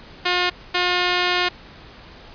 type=tone bursts at uneven times; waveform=5% pulse; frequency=357.8 Hz; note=F4; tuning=42 cents sharp; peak=-6 dBFS; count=2; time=0.25-0.5 / 0.74-1.49 s; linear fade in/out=10 ms; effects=pink hiss -43 dBFS RMS until 2.34 s + resampled to 11025 Hz